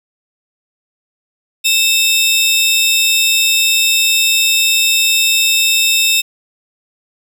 sawtooth tone pair together, 2637 / 3681 Hz, E7 / A#7, 0 / -23 cents, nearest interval tritone, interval 577 cents, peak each -10 dBFS, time 1.64-6.22 s, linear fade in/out 20 ms, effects none

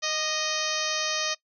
harmonic tone with a mistuned harmonic, 622.3 Hz, D#5, in tune, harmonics 1 / 2 / 3 / 4 / 5 / 6 / 7 / 8 / 9 / 10, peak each -35 / -35 / -35 / -35 / -35 / -35 / -35 / -35 / -35 / -35 dBFS, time 0.02-1.35 s, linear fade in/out 20 ms, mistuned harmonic 2, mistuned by -29 cents, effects noise-tail reverb RT60 0.1 s tail -20 dB re dry

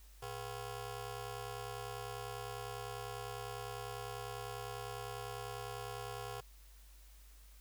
15% pulse ring-modulated tone, 300 Hz, D4, 37 cents sharp, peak -33 dBFS, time 0.22-6.41 s, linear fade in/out 10 ms, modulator 185 Hz, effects added 50 Hz sine -56 dBFS peak until 7.6 s + white hiss -65 dBFS RMS until 7.6 s

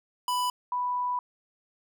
square / sine tone pair in turn, 992 / 988 Hz, B5 / B5, +7 / 0 cents, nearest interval unison, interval 7 cents, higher first, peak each -26 dBFS, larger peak neither, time 0.28-0.5 / 0.72-1.19 s, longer second, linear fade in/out 2 ms, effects none

